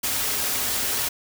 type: noise with comb filter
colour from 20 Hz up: white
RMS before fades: -25 dBFS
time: 0.03-1.09 s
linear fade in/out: 10 ms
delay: 5.9 ms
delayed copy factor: -0.6
effects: none